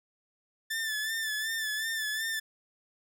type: tone with vibrato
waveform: sawtooth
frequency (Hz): 1760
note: A6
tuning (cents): 0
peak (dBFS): -27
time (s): 0.7-2.4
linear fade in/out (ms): 10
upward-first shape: sine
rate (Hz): 2.7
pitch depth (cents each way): 49
effects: none